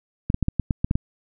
clicks, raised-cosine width 5 ms, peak -8 dBFS, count 9, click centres 0.301 / 0.344 / 0.427 / 0.484 / 0.597 / 0.708 / 0.845 / 0.911 / 0.955 s, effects none

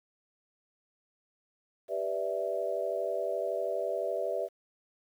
sine chord, E minor seventh, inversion first, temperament equal, 392 / 493.9 / 587.3 / 659.3 Hz, G4 / B4 / D5 / E5, 0 / 0 / 0 / 0 cents, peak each -37 / -36 / -34 / -34 dBFS, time 1.88-4.49 s, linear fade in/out 50 ms, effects 10-bit

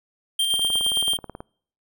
square tone with tremolo, 3173 Hz, G7, 20 cents sharp, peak -19 dBFS, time 0.39-1.17 s, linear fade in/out 5 ms, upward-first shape square, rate 8.8 Hz, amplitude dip 30%
click train, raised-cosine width 1 ms, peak -21 dBFS, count 17, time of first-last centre 0.54-1.405 s, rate 18.5 Hz
effects noise-tail reverb RT60 0.6 s tail -26 dB re dry

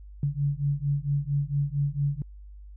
sine beating tone pair, 140.4 / 144.8 Hz, C#3 / D3, +22 / -24 cents, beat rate 4.4 Hz, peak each -27 dBFS, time 0.23-2.22 s, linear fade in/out 2 ms, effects added 50 Hz sine -42 dBFS peak until 2.76 s

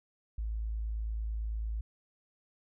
sine tone, 54.5 Hz, A1, 16 cents flat, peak -32 dBFS, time 0.38-1.81 s, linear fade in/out 5 ms, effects none

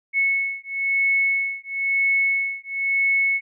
sine beating tone pair, 2200 / 2201 Hz, C#7 / C#7, -14 / -13 cents, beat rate 1 Hz, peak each -22 dBFS, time 0.13-3.41 s, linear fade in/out 50 ms, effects none

